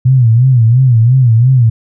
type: tone with vibrato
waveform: sine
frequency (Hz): 121.8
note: B2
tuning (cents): -24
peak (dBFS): -4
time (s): 0.05-1.7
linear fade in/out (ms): 10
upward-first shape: sine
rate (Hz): 2.9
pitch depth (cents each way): 150
effects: none